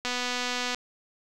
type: click train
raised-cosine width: 0.2 ms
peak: -13 dBFS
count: 173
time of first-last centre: 0.05-0.746 s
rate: 247 Hz
effects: none